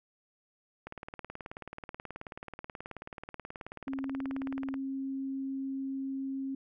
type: click train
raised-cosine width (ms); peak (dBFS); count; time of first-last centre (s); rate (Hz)
0.5; -26; 73; 0.87-4.741; 18.6
type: tone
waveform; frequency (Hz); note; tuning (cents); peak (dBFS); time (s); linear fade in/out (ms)
sine; 269.3; C#4; -50; -33; 3.87-6.55; 5
effects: none